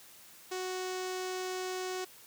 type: tone with low-pass filter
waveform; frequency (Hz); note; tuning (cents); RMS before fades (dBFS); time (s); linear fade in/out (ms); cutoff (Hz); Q
sawtooth; 370; F#4; 0; -37; 0.51-2.05; 10; 6800; 2
effects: white hiss -55 dBFS RMS until 2.26 s + high-pass 80 Hz 12 dB/octave